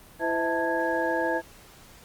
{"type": "tone cluster", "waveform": "sine", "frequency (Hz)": [333.1, 508, 651, 886, 1655], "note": ["E4", "B4", "E5", "A5", "G#6"], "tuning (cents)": [18, 49, -22, 12, -6], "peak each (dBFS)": -30, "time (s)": [0.19, 1.42], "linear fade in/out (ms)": 50, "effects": ["pink hiss -51 dBFS RMS until 2.04 s", "Opus 32 kbps"]}